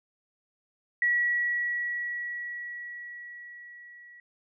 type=tone with level ramp; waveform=sine; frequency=1929 Hz; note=B6; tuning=41 cents flat; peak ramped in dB=-21 to -48 dBFS; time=1.02-4.2 s; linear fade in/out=2 ms; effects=none